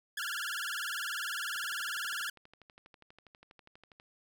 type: tone with vibrato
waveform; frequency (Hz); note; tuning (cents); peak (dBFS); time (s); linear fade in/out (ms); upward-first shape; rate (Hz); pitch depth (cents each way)
sawtooth; 1533; G6; -39; -31; 0.17-2.3; 5; sine; 20; 210
type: click train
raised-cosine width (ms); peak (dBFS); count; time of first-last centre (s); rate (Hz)
0.3; -39; 31; 1.56-3.999; 12.3
effects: none